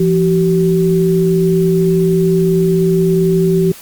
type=tone pair together; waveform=sine; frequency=170 / 381.6 Hz; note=F3 / G4; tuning=-46 / -47 cents; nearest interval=octave + major second; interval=1399 cents; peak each=-12 dBFS; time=0-3.72 s; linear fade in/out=5 ms; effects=white hiss -36 dBFS RMS until 3.81 s + Opus 48 kbps